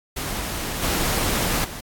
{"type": "noise with level steps", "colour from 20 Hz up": "pink", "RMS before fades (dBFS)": [-28, -23, -35], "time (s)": [0.16, 1.81], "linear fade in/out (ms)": 10, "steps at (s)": [0.82, 1.64], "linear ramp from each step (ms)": 5, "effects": ["AAC 64 kbps"]}